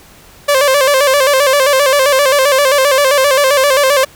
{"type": "tone with vibrato", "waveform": "sawtooth", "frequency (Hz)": 551, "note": "C#5", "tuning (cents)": -11, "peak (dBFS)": -4, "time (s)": [0.48, 4.05], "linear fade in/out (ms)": 10, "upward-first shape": "square", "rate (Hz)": 7.6, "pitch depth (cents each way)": 81, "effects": ["pink hiss -41 dBFS RMS until 4.15 s"]}